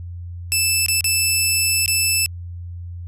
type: tone with dropouts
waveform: 10% pulse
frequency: 2637 Hz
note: E7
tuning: in tune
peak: -7 dBFS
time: 0.52-2.26 s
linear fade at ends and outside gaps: 0 ms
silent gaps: 0.862-0.884 / 1.008-1.043 / 1.86-1.879 s
effects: added 87 Hz sine -29 dBFS peak until 3.07 s + resampled to 32000 Hz